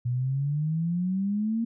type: exponential sweep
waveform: sine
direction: up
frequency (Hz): 120 to 233.1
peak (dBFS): -24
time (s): 0.05-1.65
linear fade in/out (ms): 10
effects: none